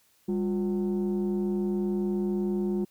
sine tone pair together, 199.63 / 355.7 Hz, G3 / F4, +32 / +32 cents, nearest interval minor seventh, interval 1000 cents, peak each -25 / -27 dBFS, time 0.28-2.85 s, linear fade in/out 10 ms, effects tanh soft clip ceiling -22 dBFS + white hiss -65 dBFS RMS until 2.9 s

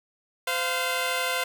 10% pulse tone pair together, 514 / 696.1 Hz, C5 / F5, -31 / -6 cents, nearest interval perfect fourth, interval 525 cents, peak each -19 / -20 dBFS, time 0.47-1.44 s, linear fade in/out 5 ms, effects none

